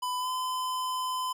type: tone with pitch glide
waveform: square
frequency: 1000 to 1018.7 Hz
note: B5 to C6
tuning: +21 to -47 cents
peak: -30 dBFS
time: 0.02-1.33 s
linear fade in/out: 10 ms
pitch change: +32 cents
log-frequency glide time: 0.19-0.28 s
effects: none